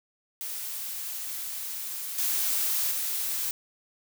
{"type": "noise with level steps", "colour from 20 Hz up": "blue", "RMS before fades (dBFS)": [-35, -27, -30], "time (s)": [0.41, 3.51], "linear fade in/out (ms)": 0, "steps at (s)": [2.18, 2.91], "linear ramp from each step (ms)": 5, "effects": []}